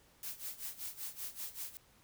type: noise with tremolo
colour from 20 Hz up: blue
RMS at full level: -41 dBFS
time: 0.23-1.77 s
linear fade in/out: 0 ms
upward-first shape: sine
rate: 5.2 Hz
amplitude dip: 85%
effects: pink hiss -66 dBFS RMS until 2.03 s